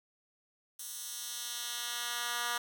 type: tone with high-pass filter sweep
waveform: 10% pulse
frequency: 239.4 Hz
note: A#3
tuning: 46 cents sharp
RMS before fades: -38 dBFS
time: 0.79-2.58 s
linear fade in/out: 5 ms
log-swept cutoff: 7800 to 1300 Hz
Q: 0.82
effects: none